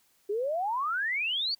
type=exponential sweep; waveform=sine; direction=up; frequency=392 to 4699 Hz; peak=-27 dBFS; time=0.29-1.55 s; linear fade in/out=10 ms; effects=white hiss -67 dBFS RMS until 1.59 s